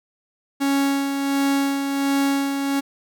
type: tone with tremolo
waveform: 45% pulse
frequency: 277.2 Hz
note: C#4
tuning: in tune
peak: -17 dBFS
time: 0.6-2.81 s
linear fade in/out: 20 ms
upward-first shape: sine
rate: 1.4 Hz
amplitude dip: 45%
effects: none